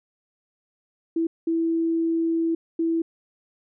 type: tone bursts at uneven times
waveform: sine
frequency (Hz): 329.6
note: E4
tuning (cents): 0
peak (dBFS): -20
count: 3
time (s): 1.16-1.27 / 1.47-2.55 / 2.79-3.02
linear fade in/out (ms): 5
effects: none